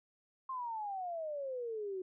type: exponential sweep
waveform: sine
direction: down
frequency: 1069 to 364.9 Hz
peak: -37 dBFS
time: 0.49-2.02 s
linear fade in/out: 5 ms
effects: none